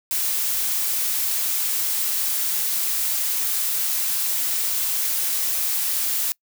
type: noise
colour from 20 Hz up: blue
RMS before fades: -23 dBFS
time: 0.11-6.32 s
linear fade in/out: 0 ms
effects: noise-tail reverb RT60 0.1 s tail -25 dB re dry